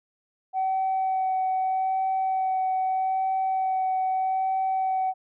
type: tone with vibrato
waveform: sine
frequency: 758 Hz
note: F#5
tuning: 42 cents sharp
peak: -21 dBFS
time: 0.53-5.14 s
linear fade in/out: 50 ms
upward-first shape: sine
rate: 0.8 Hz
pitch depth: 11 cents each way
effects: tanh soft clip ceiling -19 dBFS